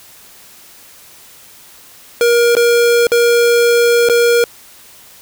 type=tone with dropouts; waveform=square; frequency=473.5 Hz; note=A#4; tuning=27 cents sharp; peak=-9 dBFS; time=2.21-4.44 s; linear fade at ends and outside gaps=1 ms; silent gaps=2.552-2.567 / 3.069-3.118 / 4.088-4.097 s; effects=white hiss -41 dBFS RMS until 5.21 s